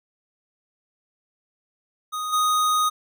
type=tone with level steps; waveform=square; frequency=1244.5 Hz; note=D#6; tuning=in tune; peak=-27 / -19 dBFS; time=2.12-2.9 s; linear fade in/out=20 ms; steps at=2.32 s; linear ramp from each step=20 ms; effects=none